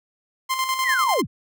sawtooth tone with tremolo, 1046.5 Hz, C6, in tune, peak -16 dBFS, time 0.49-1.22 s, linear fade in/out 20 ms, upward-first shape square, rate 10 Hz, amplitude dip 50%
sine linear sweep, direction down, 2196 to 52 Hz, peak -19 dBFS, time 0.82-1.27 s, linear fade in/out 50 ms
effects none

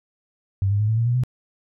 sine tone with pitch steps, 97.6 / 101.86 / 106.31 / 110.95 / 115.8 / 120.86 / 126.13 Hz, G2 / G#2 / G#2 / A2 / A#2 / B2 / B2, -7 / -33 / +41 / +15 / -11 / -37 / +37 cents, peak -17 dBFS, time 0.62-1.236 s, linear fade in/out 0 ms, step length 88 ms, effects none

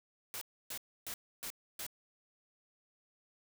white noise bursts, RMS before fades -42 dBFS, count 5, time 0.34-1.865 s, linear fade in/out 0 ms, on 73 ms, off 290 ms, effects none

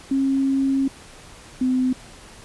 sine tone pair in turn, 270.5 / 255.9 Hz, C#4 / C4, -42 / -38 cents, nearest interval minor second, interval 96 cents, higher first, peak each -17 dBFS, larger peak neither, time 0.11-0.88 / 1.61-1.93 s, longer first, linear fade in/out 5 ms, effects pink hiss -44 dBFS RMS until 2.44 s + resampled to 24000 Hz

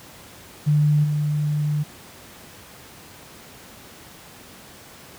sine tone with level steps, 149 Hz, D3, 25 cents sharp, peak -14 / -19 dBFS, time 0.66-1.84 s, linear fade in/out 20 ms, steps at 1.03 s, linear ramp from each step 20 ms, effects pink hiss -44 dBFS RMS until 5.18 s + high-pass 80 Hz 12 dB/octave

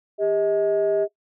sine tone pair together, 400 / 635 Hz, G4 / D#5, +35 / +35 cents, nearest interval minor sixth, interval 800 cents, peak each -20 dBFS, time 0.18-1.08 s, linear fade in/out 50 ms, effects noise-tail reverb RT60 0.1 s tail -18 dB re dry + tanh soft clip ceiling -13 dBFS

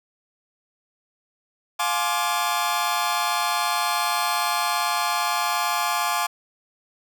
sawtooth chord, D half-diminished seventh, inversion first, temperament just, 704.8 / 845.8 / 1057.2 / 1174.7 Hz, F5 / Ab5 / C6 / D6, +16 / +31 / +18 / 0 cents, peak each -24 / -23 / -23 / -23 dBFS, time 1.79-6.27 s, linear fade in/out 10 ms, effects none

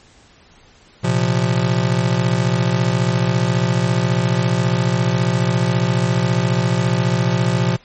square chord, Bb suspended second, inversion none, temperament just, 116.54 / 131.11 / 174.81 Hz, Bb2 / C3 / F3, 0 / +4 / +2 cents, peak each -20 dBFS, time 1.03-7.77 s, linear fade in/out 20 ms, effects pink hiss -49 dBFS RMS until 7.84 s + MP3 32 kbps

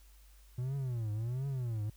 triangle tone with vibrato, 120.8 Hz, B2, 38 cents flat, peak -31 dBFS, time 0.58-1.9 s, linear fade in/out 5 ms, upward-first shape triangle, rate 1.4 Hz, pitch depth 270 cents each way, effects added 50 Hz sine -56 dBFS peak until 1.96 s + white hiss -66 dBFS RMS until 1.96 s

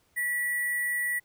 sine tone with sample-and-hold, 1945 Hz, B6, 27 cents flat, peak -26 dBFS, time 0.16-1.2 s, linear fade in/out 20 ms, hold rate 11025 Hz, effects pink hiss -68 dBFS RMS until 1.24 s

